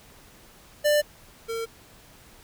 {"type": "tone pair in turn", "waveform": "square", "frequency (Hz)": [593, 455.6], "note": ["D5", "A#4"], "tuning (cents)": [17, -40], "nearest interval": "perfect fourth", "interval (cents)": 457, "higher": "first", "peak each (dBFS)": [-19, -29], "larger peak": "first", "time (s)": [[0.84, 1.02], [1.48, 1.66]], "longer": "neither", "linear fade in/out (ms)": 20, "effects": ["pink hiss -52 dBFS RMS until 2.43 s"]}